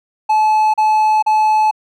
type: tone bursts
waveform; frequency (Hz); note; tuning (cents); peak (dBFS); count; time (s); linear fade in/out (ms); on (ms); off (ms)
triangle; 862; A5; -36; -8; 3; 0.29-1.712; 10; 450; 36
effects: none